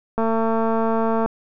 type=click train; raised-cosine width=1 ms; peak=-9 dBFS; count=244; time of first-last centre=0.18-1.26 s; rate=225 Hz; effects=none